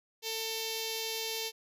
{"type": "tone with notch filter", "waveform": "5% pulse", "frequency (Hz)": 447.4, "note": "A4", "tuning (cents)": 29, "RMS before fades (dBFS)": -36, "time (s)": [0.22, 1.52], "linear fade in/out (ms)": 50, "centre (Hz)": 1400, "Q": 0.51, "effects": ["resampled to 32000 Hz"]}